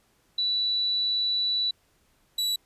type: tone pair in turn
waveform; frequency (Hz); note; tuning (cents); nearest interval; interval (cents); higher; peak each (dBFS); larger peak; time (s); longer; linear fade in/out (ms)
sine / 40% pulse; 3951 / 3932; B7 / B7; 0 / -8; unison; 8; first; -23; neither; 0.38-1.71 / 2.38-2.56; first; 5
effects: pink hiss -66 dBFS RMS until 2.65 s + resampled to 32000 Hz